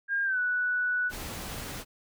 sine tone with pitch glide, 1613 to 1479.1 Hz, G6 to F#6, +49 to -1 cents, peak -25 dBFS, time 0.08-1.12 s, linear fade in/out 50 ms, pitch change -150 cents, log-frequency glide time 0.24-0.39 s
pink noise, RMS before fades -38 dBFS, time 1.09-1.85 s, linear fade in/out 50 ms
effects none

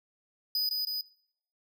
square tone with echo, 4978 Hz, D#8, in tune, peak -27 dBFS, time 0.55-0.69 s, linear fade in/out 2 ms, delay 160 ms, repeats 2, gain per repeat -2 dB, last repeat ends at 1.01 s, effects noise-tail reverb RT60 0.7 s tail -22 dB re dry

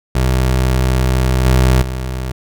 25% pulse tone with level steps, 63.9 Hz, C2, 40 cents flat, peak -8 / -5 / -16 dBFS, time 0.15-2.32 s, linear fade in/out 5 ms, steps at 1.45 / 1.82 s, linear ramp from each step 5 ms, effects none

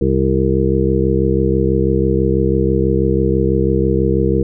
harmonic tone, 66.1 Hz, C2, 18 cents sharp, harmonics 1 / 2 / 3 / 5 / 6 / 7, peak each -19 / -19 / -19 / -19 / -19 / -19 dBFS, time 0.01-4.43 s, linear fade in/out 5 ms, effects none

